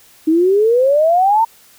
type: exponential sweep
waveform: sine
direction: up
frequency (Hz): 308.3 to 928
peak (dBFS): -9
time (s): 0.27-1.45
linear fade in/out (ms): 10
effects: white hiss -47 dBFS RMS until 1.78 s